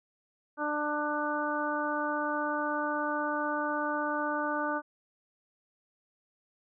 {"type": "harmonic tone", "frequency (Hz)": 297.3, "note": "D4", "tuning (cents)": 21, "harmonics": [1, 2, 3, 4, 5], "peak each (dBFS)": [-35, -35, -35, -35, -35], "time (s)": [0.57, 4.82], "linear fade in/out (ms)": 50, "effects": []}